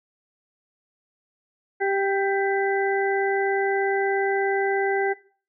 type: harmonic tone with a mistuned harmonic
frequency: 392.7 Hz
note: G4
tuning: 3 cents sharp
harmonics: 1 / 2 / 4 / 5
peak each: -23 / -26 / -29 / -30 dBFS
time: 1.8-5.14 s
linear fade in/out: 20 ms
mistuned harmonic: 5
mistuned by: +30 cents
effects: noise-tail reverb RT60 0.4 s tail -18 dB re dry